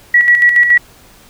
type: tone with tremolo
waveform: sine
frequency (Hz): 1932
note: B6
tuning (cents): -39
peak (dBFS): -4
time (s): 0.14-0.78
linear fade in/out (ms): 5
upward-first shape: square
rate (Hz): 7.1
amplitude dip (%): 50
effects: pink hiss -43 dBFS RMS until 1.29 s